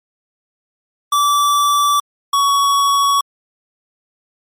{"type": "tone pair in turn", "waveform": "square", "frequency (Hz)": [1160, 1121.8], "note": ["D6", "C#6"], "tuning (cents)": [-22, 20], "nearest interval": "minor second", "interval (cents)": 58, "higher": "first", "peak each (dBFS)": -12, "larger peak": "neither", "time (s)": [[1.12, 2], [2.33, 3.21]], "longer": "neither", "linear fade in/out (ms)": 5, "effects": ["MP3 64 kbps"]}